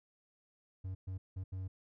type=tone bursts at uneven times; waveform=triangle; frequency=93.9 Hz; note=F#2; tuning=26 cents sharp; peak=-36 dBFS; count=4; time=0.84-0.95 / 1.07-1.18 / 1.36-1.44 / 1.52-1.68 s; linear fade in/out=10 ms; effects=none